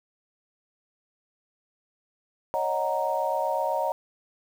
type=chord; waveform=sine; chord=D# minor seventh; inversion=third; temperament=equal; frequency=554.4 / 622.3 / 740 / 932.3 Hz; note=C#5 / D#5 / F#5 / A#5; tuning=0 / 0 / 0 / 0 cents; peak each=-30 / -29 / -31 / -28 dBFS; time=2.54-3.92 s; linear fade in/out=0 ms; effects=8-bit